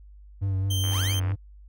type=tone with vibrato; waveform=triangle; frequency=96.5 Hz; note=G2; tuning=27 cents flat; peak=-21 dBFS; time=0.41-1.36 s; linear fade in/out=20 ms; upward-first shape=sine; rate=4.6 Hz; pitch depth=32 cents each way
type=tone; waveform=sawtooth; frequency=3136 Hz; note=G7; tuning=in tune; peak=-26 dBFS; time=0.7-1.2 s; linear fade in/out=10 ms
type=click train; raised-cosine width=0.5 ms; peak=-24 dBFS; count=42; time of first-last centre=0.84-1.319 s; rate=85.6 Hz
type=linear sweep; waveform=sawtooth; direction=up; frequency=610 to 2637 Hz; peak=-30 dBFS; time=0.9-1.16 s; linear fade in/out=50 ms
effects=added 50 Hz sine -45 dBFS peak until 1.68 s